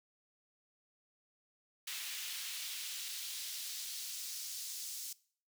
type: noise with high-pass filter sweep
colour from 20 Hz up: pink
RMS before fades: -43 dBFS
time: 1.87-5.13 s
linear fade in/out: 5 ms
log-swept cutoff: 2600 to 5800 Hz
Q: 1.2
effects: noise-tail reverb RT60 0.5 s tail -21 dB re dry